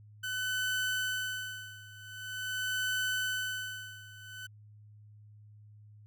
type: tone with tremolo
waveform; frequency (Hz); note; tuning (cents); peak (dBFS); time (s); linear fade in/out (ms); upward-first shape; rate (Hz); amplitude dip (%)
30% pulse; 1508; F#6; +32; -27; 0.23-4.47; 10; sine; 0.45; 90
effects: added 105 Hz sine -52 dBFS peak until 6.06 s